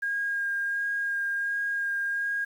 sine tone with vibrato, 1621 Hz, G#6, 42 cents flat, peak -26 dBFS, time 0.02-2.45 s, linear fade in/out 10 ms, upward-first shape sine, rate 1.4 Hz, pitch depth 11 cents each way, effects 9-bit

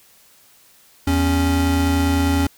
square tone pair together, 82.41 / 277.2 Hz, E2 / C#4, 0 / 0 cents, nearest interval octave + major sixth, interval 2100 cents, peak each -19 dBFS, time 1.07-2.47 s, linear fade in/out 5 ms, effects white hiss -52 dBFS RMS until 2.57 s

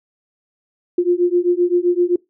sine beating tone pair, 349.2 / 356.9 Hz, F4 / F4, 0 / +38 cents, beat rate 7.7 Hz, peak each -16 dBFS, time 0.98-2.16 s, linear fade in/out 5 ms, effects noise-tail reverb RT60 0.2 s tail -24 dB re dry

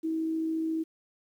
sine tone with amplitude modulation, 321.7 Hz, E4, 42 cents flat, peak -26 dBFS, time 0.03-0.84 s, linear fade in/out 20 ms, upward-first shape sine, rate 54.3 Hz, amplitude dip 25%, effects 10-bit

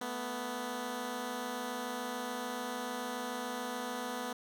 10% pulse tone pair together, 220 / 246.9 Hz, A3 / B3, 0 / 0 cents, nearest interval major second, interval 200 cents, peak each -35 / -29 dBFS, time 0.01-4.33 s, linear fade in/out 5 ms, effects none

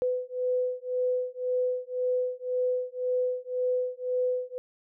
sine beating tone pair, 501 / 502.9 Hz, B4 / B4, +25 / +31 cents, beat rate 1.9 Hz, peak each -29 dBFS, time 0.02-4.58 s, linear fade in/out 0 ms, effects none

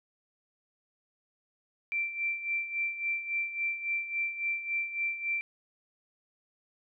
sine tone with tremolo, 2349 Hz, D7, in tune, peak -27 dBFS, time 1.92-5.41 s, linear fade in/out 0 ms, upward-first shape sine, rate 3.6 Hz, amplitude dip 70%, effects none

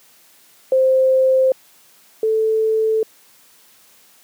sine tone pair in turn, 523.3 / 440 Hz, C5 / A4, 0 / 0 cents, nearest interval minor third, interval 300 cents, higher first, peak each -11 / -14 dBFS, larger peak first, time 0.72-1.52 / 2.23-3.03 s, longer neither, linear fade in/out 2 ms, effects white hiss -51 dBFS RMS until 4.23 s + high-pass 150 Hz 12 dB/octave

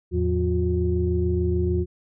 sine tone cluster, 81.2 / 108 / 178.1 / 358.6 Hz, E2 / A2 / F3 / F4, -26 / -32 / +34 / +46 cents, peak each -22 / -30 / -28 / -24 dBFS, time 0.11-1.86 s, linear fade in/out 50 ms, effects tanh soft clip ceiling -9 dBFS

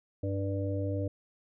harmonic tone with a mistuned harmonic, 98.5 Hz, G2, 9 cents sharp, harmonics 1 / 3 / 5 / 6, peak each -31 / -36 / -38 / -39 dBFS, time 0.23-1.08 s, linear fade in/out 5 ms, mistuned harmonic 5, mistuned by -15 cents, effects none

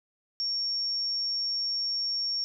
sine tone, 5510 Hz, F8, 24 cents flat, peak -27 dBFS, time 0.4-2.44 s, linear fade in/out 0 ms, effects none

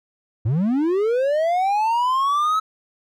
triangle linear sweep, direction up, 98 to 1300 Hz, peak -15 dBFS, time 0.45-2.6 s, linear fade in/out 10 ms, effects none

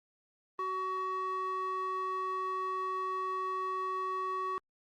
square tone with band-pass filter, 375.5 Hz, F#4, 26 cents sharp, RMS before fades -35 dBFS, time 0.59-4.58 s, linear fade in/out 0 ms, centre 990 Hz, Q 5.4, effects Opus 24 kbps

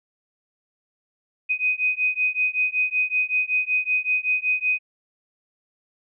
sine beating tone pair, 2500 / 2505.3 Hz, D#7 / D#7, +8 / +11 cents, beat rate 5.3 Hz, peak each -23 dBFS, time 1.49-4.79 s, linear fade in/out 20 ms, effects none

